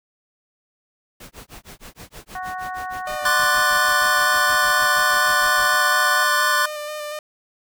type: noise with tremolo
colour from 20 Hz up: pink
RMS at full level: -38 dBFS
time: 1.2-5.76 s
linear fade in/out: 5 ms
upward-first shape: sine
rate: 6.4 Hz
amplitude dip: 100%
type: harmonic tone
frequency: 370 Hz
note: F#4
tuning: in tune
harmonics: 2 / 3 / 4 / 5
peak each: -29 / -33 / -35 / -37 dBFS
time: 2.35-6.24 s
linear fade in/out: 2 ms
type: tone with vibrato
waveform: sawtooth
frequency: 601 Hz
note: D5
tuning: 40 cents sharp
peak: -24 dBFS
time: 3.07-7.19 s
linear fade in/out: 2 ms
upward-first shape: square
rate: 4.2 Hz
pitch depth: 16 cents each way
type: chord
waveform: square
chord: D dominant seventh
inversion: third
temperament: equal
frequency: 1046.5 / 1174.7 / 1480 / 1760 Hz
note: C6 / D6 / F#6 / A6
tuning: 0 / 0 / 0 / 0 cents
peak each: -23 / -24 / -22 / -23 dBFS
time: 3.25-6.66 s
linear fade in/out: 5 ms
effects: none